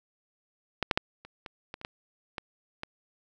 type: clicks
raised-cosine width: 0.3 ms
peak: -11 / -7 / -7 / -30 / -24 / -22 / -29 / -17 / -18 / -19 dBFS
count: 10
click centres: 0.827 / 0.912 / 0.975 / 1.25 / 1.462 / 1.741 / 1.814 / 1.849 / 2.382 / 2.834 s
effects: none